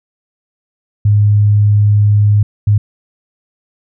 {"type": "tone bursts at uneven times", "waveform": "sine", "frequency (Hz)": 103.83, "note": "G#2", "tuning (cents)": 0, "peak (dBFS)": -6, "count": 2, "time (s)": [[1.05, 2.43], [2.67, 2.78]], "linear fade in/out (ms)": 5, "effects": []}